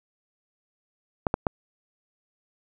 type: clicks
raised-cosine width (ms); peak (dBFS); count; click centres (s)
1; -8; 3; 1.268 / 1.341 / 1.468
effects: none